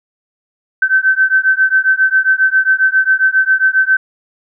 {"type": "beating tone pair", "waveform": "sine", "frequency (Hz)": [1535, 1542.4], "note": ["G6", "G6"], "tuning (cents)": [-37, -28], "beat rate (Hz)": 7.4, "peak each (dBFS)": -12, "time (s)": [0.82, 3.97], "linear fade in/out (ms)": 5, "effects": []}